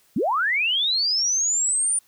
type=linear sweep; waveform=sine; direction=up; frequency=164.81 to 9397 Hz; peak=-19 dBFS; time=0.16-1.99 s; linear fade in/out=5 ms; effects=white hiss -60 dBFS RMS until 2.07 s